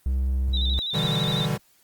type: tone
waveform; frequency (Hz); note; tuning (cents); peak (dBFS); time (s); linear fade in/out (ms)
triangle; 65.41; C2; 0; -19; 0.06-0.79; 0
type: tone with vibrato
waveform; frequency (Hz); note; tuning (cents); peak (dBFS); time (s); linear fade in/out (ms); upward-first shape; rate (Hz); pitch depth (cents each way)
sine; 3729; A#7; 0; -26; 0.53-1.46; 10; square; 12; 62
type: chord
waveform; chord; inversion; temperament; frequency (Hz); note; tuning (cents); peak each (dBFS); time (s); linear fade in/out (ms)
square; E minor seventh; second; equal with one note detuned; 123.47 / 148.02 / 164.81 / 196; B2 / D3 / E3 / G3; 0 / +14 / 0 / 0; -31 / -28 / -30 / -31; 0.93-1.58; 20
effects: white hiss -61 dBFS RMS until 1.83 s + Opus 24 kbps